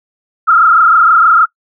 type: tone with frequency modulation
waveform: sine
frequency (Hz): 1332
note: E6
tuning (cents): +18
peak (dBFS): -4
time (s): 0.47-1.46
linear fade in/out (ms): 20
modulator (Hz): 26.4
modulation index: 2.8
effects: noise-tail reverb RT60 0.1 s tail -24 dB re dry